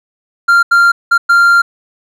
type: tone bursts at uneven times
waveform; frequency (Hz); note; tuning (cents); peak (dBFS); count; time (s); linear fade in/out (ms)
triangle; 1390; F6; -9; -3; 4; 0.48-0.63 / 0.71-0.92 / 1.11-1.18 / 1.29-1.62; 10
effects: none